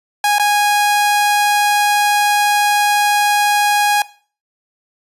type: tone with dropouts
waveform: sawtooth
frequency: 826 Hz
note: G#5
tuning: 10 cents flat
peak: -8 dBFS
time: 0.24-4.02 s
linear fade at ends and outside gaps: 2 ms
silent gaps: 0.384-0.396 s
effects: noise-tail reverb RT60 0.4 s tail -18 dB re dry + resampled to 32000 Hz